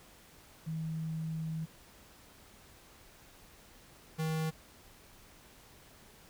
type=tone pair in turn; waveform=sine / square; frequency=160 / 158.71 Hz; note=D#3 / D#3; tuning=+49 / +35 cents; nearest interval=unison; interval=14 cents; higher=first; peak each=-34 / -32 dBFS; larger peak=second; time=0.66-1.66 / 4.18-4.51 s; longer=first; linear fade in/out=20 ms; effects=pink hiss -58 dBFS RMS until 6.29 s